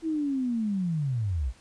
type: linear sweep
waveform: sine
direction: down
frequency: 329.6 to 53.6 Hz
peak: -25 dBFS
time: 0.02-1.53 s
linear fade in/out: 50 ms
effects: pink hiss -57 dBFS RMS until 1.6 s + resampled to 22050 Hz